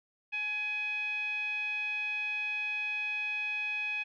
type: tone with low-pass filter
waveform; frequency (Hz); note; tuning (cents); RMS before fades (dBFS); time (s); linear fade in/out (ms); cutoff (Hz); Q
10% pulse; 840; G#5; +19; -34; 0.32-4.04; 20; 2600; 9.9
effects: none